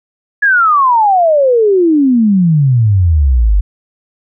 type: exponential sweep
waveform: sine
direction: down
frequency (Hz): 1710 to 46.73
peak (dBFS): -6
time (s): 0.42-3.61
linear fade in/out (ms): 10
effects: none